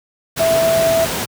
sine tone in noise, 658 Hz, E5, 3 cents flat, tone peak -12 dBFS, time 0.39-1.06 s, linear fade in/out 20 ms, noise pink, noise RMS -21 dBFS, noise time 0.36-1.26 s, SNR +6 dB, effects high-pass 100 Hz 12 dB/octave

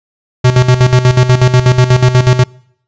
square tone with tremolo, 126 Hz, B2, 35 cents sharp, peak -4 dBFS, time 0.44-2.44 s, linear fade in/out 10 ms, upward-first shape square, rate 8.2 Hz, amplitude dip 70%, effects noise-tail reverb RT60 0.7 s tail -26 dB re dry + resampled to 16000 Hz

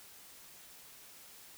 silence, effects white hiss -55 dBFS RMS until 1.57 s

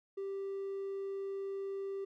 triangle tone, 392 Hz, G4, in tune, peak -34 dBFS, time 0.17-2.05 s, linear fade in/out 10 ms, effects tanh soft clip ceiling -31 dBFS

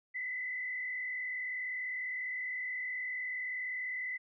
sine tone with frequency modulation, 2011 Hz, B6, 31 cents sharp, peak -35 dBFS, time 0.14-4.18 s, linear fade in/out 20 ms, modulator 40.5 Hz, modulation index 1.1, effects none

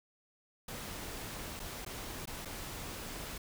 pink noise with dropouts, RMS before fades -43 dBFS, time 0.68-3.38 s, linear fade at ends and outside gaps 5 ms, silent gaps 1.595-1.599 / 1.85-1.862 / 2.257-2.273 / 2.45-2.455 s, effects none

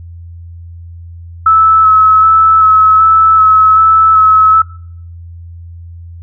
sine tone with vibrato, 1300 Hz, E6, 24 cents flat, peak -3 dBFS, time 1.46-4.62 s, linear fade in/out 5 ms, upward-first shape square, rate 1.3 Hz, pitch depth 13 cents each way, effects noise-tail reverb RT60 0.6 s tail -22 dB re dry + added 85 Hz sine -27 dBFS peak until 6.22 s

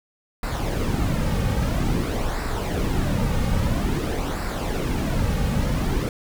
brown noise with flanger, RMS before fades -23 dBFS, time 0.43-6.09 s, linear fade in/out 2 ms, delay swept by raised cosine 0.31 to 3.01 ms, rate 0.5 Hz, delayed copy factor -0.55, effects none

